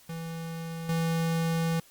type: tone with level steps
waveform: square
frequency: 164.81 Hz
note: E3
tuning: in tune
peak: -35 / -26 dBFS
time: 0.09-1.8 s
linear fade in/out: 5 ms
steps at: 0.89 s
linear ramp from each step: 2 ms
effects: white hiss -57 dBFS RMS until 1.9 s + Opus 48 kbps